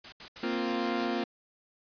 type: noise bursts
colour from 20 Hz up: white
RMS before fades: -43 dBFS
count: 7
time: 0.04-1.077 s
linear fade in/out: 5 ms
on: 83 ms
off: 76 ms
type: chord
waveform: sawtooth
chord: Bb suspended second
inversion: none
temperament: equal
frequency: 233.1 / 261.6 / 349.2 Hz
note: Bb3 / C4 / F4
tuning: 0 / 0 / 0 cents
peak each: -29 / -30 / -29 dBFS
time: 0.43-1.24 s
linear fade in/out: 5 ms
effects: resampled to 11025 Hz